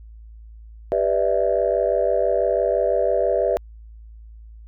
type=chord; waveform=sine; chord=E minor seventh; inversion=first; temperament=just; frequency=395.6 / 494.4 / 593.3 / 659.3 Hz; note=G4 / B4 / D5 / E5; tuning=+16 / +2 / +18 / 0 cents; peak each=-24 / -22 / -21 / -22 dBFS; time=0.92-3.57 s; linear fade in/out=0 ms; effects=tanh soft clip ceiling -8 dBFS + added 55 Hz sine -39 dBFS peak until 4.67 s